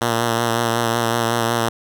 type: tone with vibrato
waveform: 5% pulse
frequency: 116.54 Hz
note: A#2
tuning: in tune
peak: -6 dBFS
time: 0.01-1.69 s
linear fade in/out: 5 ms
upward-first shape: sine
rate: 5.4 Hz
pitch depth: 31 cents each way
effects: none